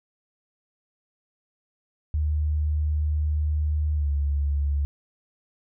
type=tone with pitch glide; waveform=sine; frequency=75.7 to 71.45 Hz; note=D#2 to D2; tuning=-47 to -47 cents; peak=-21 dBFS; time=2.14-4.85 s; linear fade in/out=0 ms; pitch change=-100 cents; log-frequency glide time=3.95-4.09 s; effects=none